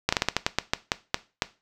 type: slowing click train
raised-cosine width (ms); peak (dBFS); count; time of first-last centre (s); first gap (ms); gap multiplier
0.2; -3; 12; 0.09-1.421; 35; 1.23
effects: noise-tail reverb RT60 0.3 s tail -17 dB re dry